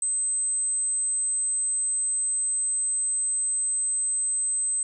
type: tone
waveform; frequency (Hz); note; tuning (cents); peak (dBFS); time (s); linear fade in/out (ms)
sine; 8200; C9; -36; -23; 0.02-4.83; 2
effects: none